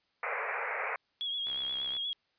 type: band-pass noise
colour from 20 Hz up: white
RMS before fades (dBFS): -35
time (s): 0.23-0.96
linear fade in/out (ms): 2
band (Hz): 430 to 2400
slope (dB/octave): 96
type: tone with vibrato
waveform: sine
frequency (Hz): 3322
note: G#7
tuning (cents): 0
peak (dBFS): -32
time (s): 1.21-2.13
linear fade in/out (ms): 0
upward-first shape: triangle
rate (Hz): 8.4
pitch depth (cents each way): 50
type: click train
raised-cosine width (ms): 0.3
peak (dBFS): -31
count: 34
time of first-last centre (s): 1.47-1.966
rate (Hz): 66.5
effects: white hiss -74 dBFS RMS until 2.38 s + resampled to 11025 Hz